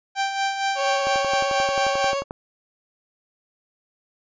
sawtooth tone with tremolo, 784 Hz, G5, in tune, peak -16 dBFS, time 0.15-2.15 s, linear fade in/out 50 ms, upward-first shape sine, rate 4.3 Hz, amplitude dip 55%
30% pulse tone with vibrato, 554.4 Hz, C#5, in tune, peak -20 dBFS, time 0.75-2.24 s, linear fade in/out 50 ms, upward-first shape triangle, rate 17 Hz, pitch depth 19 cents each way
click train, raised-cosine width 1 ms, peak -17 dBFS, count 15, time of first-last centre 1.07-2.309 s, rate 11.3 Hz
effects resampled to 16000 Hz

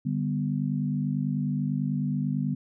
sine chord, G major, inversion second, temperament equal, 146.83 / 196 / 246.9 Hz, D3 / G3 / B3, 0 / 0 / 0 cents, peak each -28 / -30 / -30 dBFS, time 0.05-2.55 s, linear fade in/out 10 ms, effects none

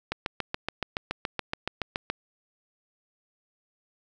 click train, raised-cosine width 0.3 ms, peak -12 dBFS, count 15, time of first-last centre 0.12-2.1 s, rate 7.07 Hz, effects none

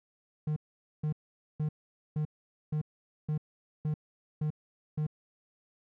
triangle tone bursts, 152.4 Hz, D#3, 36 cents flat, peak -26 dBFS, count 9, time 0.47-5.067 s, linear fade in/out 5 ms, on 93 ms, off 470 ms, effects none

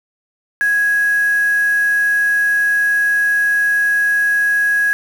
sine tone with quantisation, 1661.2 Hz, G#6, in tune, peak -12 dBFS, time 0.61-4.93 s, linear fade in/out 0 ms, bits 5, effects none

